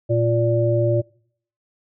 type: harmonic tone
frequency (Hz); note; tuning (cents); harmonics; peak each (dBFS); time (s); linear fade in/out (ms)
116.54; A#2; 0; 1 / 3 / 5; -19 / -22 / -20; 0.09-1.02; 20
effects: noise-tail reverb RT60 0.6 s tail -24 dB re dry